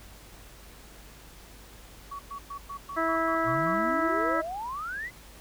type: tone bursts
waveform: sine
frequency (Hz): 1127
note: C#6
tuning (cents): +28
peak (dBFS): -35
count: 9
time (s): 2.11-3.746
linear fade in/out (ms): 10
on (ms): 84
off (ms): 110
type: harmonic tone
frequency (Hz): 327.2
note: E4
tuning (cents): -13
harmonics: 1 / 2 / 3 / 4 / 5 / 6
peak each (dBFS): -31 / -30 / -35 / -28 / -35 / -36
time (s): 2.96-4.42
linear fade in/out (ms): 20
type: exponential sweep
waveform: sine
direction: up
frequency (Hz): 112.5 to 2093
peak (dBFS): -32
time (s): 3.44-5.11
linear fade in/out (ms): 50
effects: added 50 Hz sine -51 dBFS peak until 5.4 s + pink hiss -51 dBFS RMS until 5.4 s

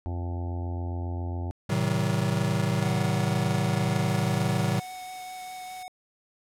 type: harmonic tone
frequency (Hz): 87.31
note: F2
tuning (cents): 0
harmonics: 1 / 2 / 3 / 4 / 5 / 6 / 7 / 8 / 9 / 10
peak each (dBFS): -29 / -46 / -40 / -42 / -53 / -52 / -49 / -47 / -47 / -48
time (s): 0.06-1.51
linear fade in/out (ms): 0
type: chord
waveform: square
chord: A diminished seventh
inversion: none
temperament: just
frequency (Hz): 110 / 132 / 158.4 / 190.08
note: A2 / C3 / Eb3 / Gb3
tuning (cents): 0 / +16 / +31 / +47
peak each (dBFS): -30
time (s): 1.69-4.8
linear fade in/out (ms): 10
type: tone with vibrato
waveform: square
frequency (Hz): 740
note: F#5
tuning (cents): 0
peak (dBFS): -38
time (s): 2.83-5.88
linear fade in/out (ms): 0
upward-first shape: triangle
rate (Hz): 4.9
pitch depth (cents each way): 10
type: noise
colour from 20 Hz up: white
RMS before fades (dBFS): -48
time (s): 4.06-5.83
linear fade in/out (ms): 2
effects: low-pass 12000 Hz 12 dB/octave

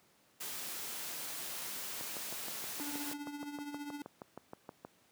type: noise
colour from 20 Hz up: white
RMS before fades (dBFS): -42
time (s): 0.4-3.14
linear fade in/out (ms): 10
type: click train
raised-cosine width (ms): 1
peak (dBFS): -30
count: 19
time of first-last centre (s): 2.01-4.849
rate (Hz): 6.34
type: tone with tremolo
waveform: square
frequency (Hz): 290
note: D4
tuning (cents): -22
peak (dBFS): -39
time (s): 2.8-4.02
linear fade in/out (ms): 2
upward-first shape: triangle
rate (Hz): 15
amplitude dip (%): 65
effects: pink hiss -68 dBFS RMS until 5.11 s + high-pass 150 Hz 12 dB/octave

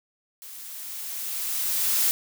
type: noise with level ramp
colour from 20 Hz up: blue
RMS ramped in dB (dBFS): -42 to -21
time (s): 0.42-2.11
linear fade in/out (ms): 0
effects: none

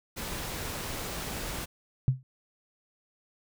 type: noise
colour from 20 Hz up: pink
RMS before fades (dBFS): -36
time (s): 0.16-1.66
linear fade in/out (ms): 20
type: tone with exponential decay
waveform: sine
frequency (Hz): 130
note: C3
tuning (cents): -11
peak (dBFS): -16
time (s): 2.08-2.23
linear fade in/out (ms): 0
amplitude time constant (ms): 31
effects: none

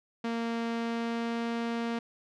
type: tone with pitch glide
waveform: sawtooth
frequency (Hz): 231.2 to 232.7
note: A#3 to A#3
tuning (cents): -14 to -3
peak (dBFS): -26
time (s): 0.24-1.99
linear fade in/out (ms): 5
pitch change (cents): +11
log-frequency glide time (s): 0.66-1.48
effects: low-pass 4000 Hz 12 dB/octave

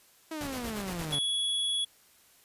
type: exponential sweep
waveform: sawtooth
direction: down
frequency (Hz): 325.9 to 139.6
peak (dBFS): -31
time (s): 0.31-1.19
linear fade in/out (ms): 5
type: noise with tremolo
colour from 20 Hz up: pink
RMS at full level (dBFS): -39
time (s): 0.41-1.15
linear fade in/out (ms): 0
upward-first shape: square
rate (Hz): 8.6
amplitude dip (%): 45
type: tone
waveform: square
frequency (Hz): 3370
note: G#7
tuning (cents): +25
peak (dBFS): -28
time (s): 1.12-1.85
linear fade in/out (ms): 10
effects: white hiss -61 dBFS RMS until 2.44 s + resampled to 32000 Hz

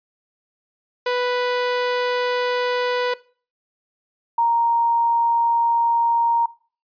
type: tone pair in turn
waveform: sawtooth / sine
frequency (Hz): 493.9 / 932.4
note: B4 / A#5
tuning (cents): 0 / 0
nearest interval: major seventh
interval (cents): 1100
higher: second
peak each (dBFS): -15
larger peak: neither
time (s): 1.06-3.14 / 4.38-6.46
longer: neither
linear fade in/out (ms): 5
effects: noise-tail reverb RT60 0.4 s tail -20 dB re dry + resampled to 11025 Hz

